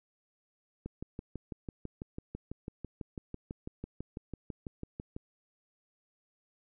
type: click train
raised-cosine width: 3 ms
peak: -26 dBFS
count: 27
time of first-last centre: 0.86-5.165 s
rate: 6.04 Hz
effects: none